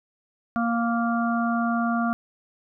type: harmonic tone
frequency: 233.1 Hz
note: A#3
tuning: in tune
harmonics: 1 / 3 / 5 / 6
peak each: -23 / -28 / -30 / -31 dBFS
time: 0.56-2.13 s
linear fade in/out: 0 ms
effects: none